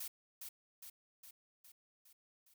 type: noise with echo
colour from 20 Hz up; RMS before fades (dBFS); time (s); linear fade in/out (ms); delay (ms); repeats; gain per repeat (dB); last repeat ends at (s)
blue; -44; 0-0.08; 5; 410; 6; -4; 2.54
effects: none